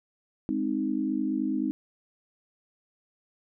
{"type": "chord", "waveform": "sine", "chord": "Ab major", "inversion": "none", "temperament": "equal", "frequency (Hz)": [207.7, 261.6, 311.1], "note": ["Ab3", "C4", "Eb4"], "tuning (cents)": [0, 0, 0], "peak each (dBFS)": [-32, -29, -29], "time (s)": [0.49, 1.71], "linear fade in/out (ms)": 0, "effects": []}